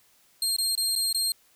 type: tone with dropouts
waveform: 25% pulse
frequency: 4206 Hz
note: C8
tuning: 8 cents sharp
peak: -19 dBFS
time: 0.42-1.32 s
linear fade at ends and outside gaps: 2 ms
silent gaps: 0.565-0.584 / 0.753-0.776 / 0.954-0.96 / 1.128-1.146 s
effects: white hiss -62 dBFS RMS until 1.55 s